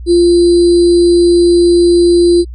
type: tone with sample-and-hold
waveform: sine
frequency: 346.6 Hz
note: F4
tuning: 13 cents flat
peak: -4 dBFS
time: 0.06-2.45 s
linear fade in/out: 50 ms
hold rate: 4410 Hz
effects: added 60 Hz sine -23 dBFS peak until 2.54 s + MP3 48 kbps